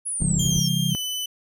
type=exponential sweep; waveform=sine; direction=down; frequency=10548 to 5274 Hz; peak=-25 dBFS; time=0.05-0.69 s; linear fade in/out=20 ms
type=low-pass noise; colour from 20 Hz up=pink; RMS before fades=-30 dBFS; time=0.2-0.6 s; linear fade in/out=5 ms; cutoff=240 Hz; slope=12 dB/octave
type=chord; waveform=sine; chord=C major; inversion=none; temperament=just; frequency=130.81 / 163.52 / 196.22 Hz; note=C3 / E3 / G3; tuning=0 / -14 / +2 cents; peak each=-26 / -23 / -28 dBFS; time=0.22-0.95 s; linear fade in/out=0 ms
type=tone with pitch glide; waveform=sawtooth; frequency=3200 to 3003 Hz; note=G7 to F#7; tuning=+35 to +25 cents; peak=-23 dBFS; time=0.39-1.26 s; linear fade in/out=5 ms; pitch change=-110 cents; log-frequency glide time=0.89-0.95 s
effects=none